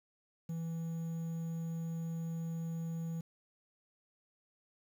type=tone with quantisation; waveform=triangle; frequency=164.81 Hz; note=E3; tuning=in tune; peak=-34 dBFS; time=0.49-3.21 s; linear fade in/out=5 ms; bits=10; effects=none

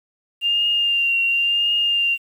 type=tone with vibrato; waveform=sine; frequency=2794 Hz; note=F7; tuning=in tune; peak=-16 dBFS; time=0.41-2.18 s; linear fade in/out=50 ms; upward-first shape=triangle; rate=0.94 Hz; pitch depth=31 cents each way; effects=8-bit

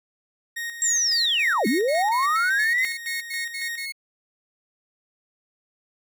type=tone with tremolo; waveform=40% pulse; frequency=1864.7 Hz; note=A#6; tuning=in tune; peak=-27 dBFS; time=0.56-3.86 s; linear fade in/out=10 ms; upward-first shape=square; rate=3.6 Hz; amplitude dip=55%
type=linear two-way sweep; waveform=sine; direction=down then up; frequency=7600 to 195.3 to 2091 Hz; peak=-19 dBFS; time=0.82-2.85 s; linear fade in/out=0 ms; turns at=1.67 s
type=tone bursts; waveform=30% pulse; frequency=2176 Hz; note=C#7; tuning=33 cents flat; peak=-27 dBFS; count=10; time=1.64-3.923 s; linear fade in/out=10 ms; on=150 ms; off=87 ms
effects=none

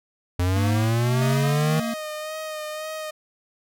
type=linear sweep; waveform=square; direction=up; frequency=87.31 to 159.2 Hz; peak=-20 dBFS; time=0.39-1.8 s; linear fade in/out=5 ms
type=tone with tremolo; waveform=square; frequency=230 Hz; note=A#3; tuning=23 cents flat; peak=-26 dBFS; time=0.56-1.94 s; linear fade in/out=5 ms; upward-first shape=triangle; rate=1.7 Hz; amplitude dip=60%
type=tone with vibrato; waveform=sawtooth; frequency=619 Hz; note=D#5; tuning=9 cents flat; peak=-26 dBFS; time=1.21-3.11 s; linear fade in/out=10 ms; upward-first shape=sine; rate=1.9 Hz; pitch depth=26 cents each way
effects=none

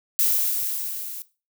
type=noise with level ramp; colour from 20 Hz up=violet; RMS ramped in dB=-19 to -35 dBFS; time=0.19-1.22 s; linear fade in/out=0 ms; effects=noise-tail reverb RT60 0.3 s tail -17 dB re dry

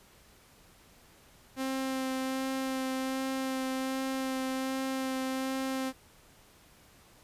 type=tone with vibrato; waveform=sawtooth; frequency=263.6 Hz; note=C4; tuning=13 cents sharp; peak=-27 dBFS; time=1.56-5.93 s; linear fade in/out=50 ms; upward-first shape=sine; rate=1.3 Hz; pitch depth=11 cents each way; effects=pink hiss -59 dBFS RMS until 7.23 s + resampled to 32000 Hz

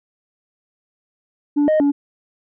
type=tone with pitch steps; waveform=sine; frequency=291 / 620 / 285.2 Hz; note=D4 / D#5 / C#4; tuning=-16 / -6 / +49 cents; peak=-10 dBFS; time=1.56-1.92 s; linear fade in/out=20 ms; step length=120 ms; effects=tanh soft clip ceiling -12 dBFS

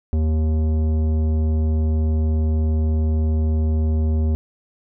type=tone with tanh clipping; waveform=triangle; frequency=78.3 Hz; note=D#2; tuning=11 cents sharp; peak=-18 dBFS; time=0.13-4.35 s; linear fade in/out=0 ms; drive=17 dB; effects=none

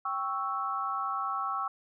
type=chord; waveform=sine; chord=C# diminished; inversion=second; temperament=equal; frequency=784 / 1108.7 / 1318.5 Hz; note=G5 / C#6 / E6; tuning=0 / 0 / 0 cents; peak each=-37 / -33 / -33 dBFS; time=0.05-1.68 s; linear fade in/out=5 ms; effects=none

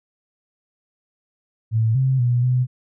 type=tone with pitch steps; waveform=sine; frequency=111.9 / 132 / 121.8 / 126.1 Hz; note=A2 / C3 / B2 / B2; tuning=+30 / +16 / -24 / +36 cents; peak=-15 dBFS; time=1.71-2.67 s; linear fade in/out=50 ms; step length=240 ms; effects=none

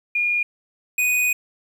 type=tone pair in turn; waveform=sine / square; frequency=2427 / 2485 Hz; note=D#7 / D#7; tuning=-44 / -3 cents; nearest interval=unison; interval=41 cents; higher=second; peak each=-18 / -18 dBFS; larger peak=neither; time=0.15-0.43 / 0.98-1.33 s; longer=second; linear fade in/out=5 ms; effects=9-bit

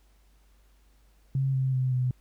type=tone with pitch steps; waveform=sine; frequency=134.7 / 131.93 / 129.21 / 126.55 Hz; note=C#3 / C3 / C3 / B2; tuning=-49 / +15 / -21 / +43 cents; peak=-23 dBFS; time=1.35-2.11 s; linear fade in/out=2 ms; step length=190 ms; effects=added 50 Hz sine -58 dBFS peak until 2.2 s + pink hiss -68 dBFS RMS until 2.2 s

